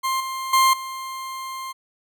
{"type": "tone with level steps", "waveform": "40% pulse", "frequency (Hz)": 1055, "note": "C6", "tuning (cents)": 14, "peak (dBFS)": [-20, -26, -13, -29], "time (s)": [0.03, 1.73], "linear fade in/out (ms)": 20, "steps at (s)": [0.2, 0.53, 0.73], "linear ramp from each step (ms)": 5, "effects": []}